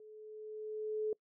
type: tone with level ramp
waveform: sine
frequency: 430 Hz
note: A4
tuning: 40 cents flat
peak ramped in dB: -52 to -31 dBFS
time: 0-1.13 s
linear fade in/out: 2 ms
effects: noise-tail reverb RT60 0.1 s tail -25 dB re dry